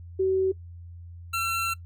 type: tone pair in turn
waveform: sine / 25% pulse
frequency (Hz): 379.5 / 1352.4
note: F#4 / E6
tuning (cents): +44 / +44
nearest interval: octave + minor seventh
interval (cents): 2200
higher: second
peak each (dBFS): -20 / -22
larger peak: first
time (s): 0.19-0.52 / 1.33-1.74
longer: second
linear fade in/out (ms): 10
effects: noise-tail reverb RT60 0.1 s tail -19 dB re dry + added 86 Hz sine -40 dBFS peak until 1.85 s